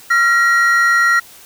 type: tone pair together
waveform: triangle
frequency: 1378.5 / 1897 Hz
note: F6 / A#6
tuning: -23 / +30 cents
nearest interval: tritone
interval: 553 cents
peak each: -11 dBFS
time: 0.1-1.2 s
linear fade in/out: 10 ms
effects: white hiss -41 dBFS RMS until 1.45 s